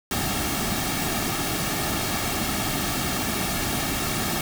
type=noise with comb filter; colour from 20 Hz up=pink; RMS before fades=-26 dBFS; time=0.11-4.41 s; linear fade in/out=2 ms; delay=2 ms; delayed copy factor=-0.6; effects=none